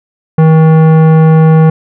sine tone with tanh clipping, 159.2 Hz, D#3, 40 cents sharp, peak -4 dBFS, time 0.38-1.7 s, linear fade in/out 5 ms, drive 16 dB, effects none

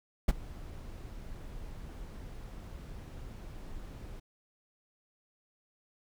brown noise with ADSR envelope, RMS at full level -21 dBFS, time 0.28-4.2 s, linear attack 9 ms, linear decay 27 ms, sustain -23 dB, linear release 8 ms, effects none

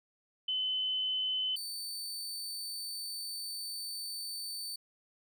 sine / sawtooth tone pair in turn, 3035 / 4547 Hz, F#7 / C#8, +43 / +43 cents, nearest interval perfect fifth, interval 700 cents, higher second, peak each -30 / -35 dBFS, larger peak first, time 0.48-1.56 / 1.56-4.76 s, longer second, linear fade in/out 5 ms, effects none

